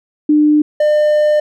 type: tone pair in turn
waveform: sine / triangle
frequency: 300.3 / 601.7 Hz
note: D4 / D5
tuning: +39 / +42 cents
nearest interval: octave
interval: 1203 cents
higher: second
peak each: -7 dBFS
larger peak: neither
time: 0.29-0.62 / 0.8-1.4 s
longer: second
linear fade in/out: 5 ms
effects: none